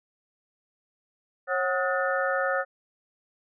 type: tone cluster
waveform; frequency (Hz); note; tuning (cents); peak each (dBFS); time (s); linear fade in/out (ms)
sine; 544 / 745 / 1267 / 1453 / 1782; C#5 / F#5 / D#6 / F#6 / A6; -33 / +12 / +31 / -32 / +22; -27 / -32 / -31 / -30 / -32; 1.47-2.65; 50
effects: none